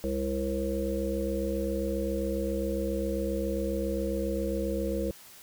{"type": "harmonic tone with a mistuned harmonic", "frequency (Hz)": 67.4, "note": "C#2", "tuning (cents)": -48, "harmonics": [1, 3, 5, 7, 8], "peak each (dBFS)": [-34, -34, -34, -34, -34], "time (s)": [0.04, 5.11], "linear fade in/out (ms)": 0, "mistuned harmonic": 5, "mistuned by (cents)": -30, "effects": ["white hiss -51 dBFS RMS until 5.42 s"]}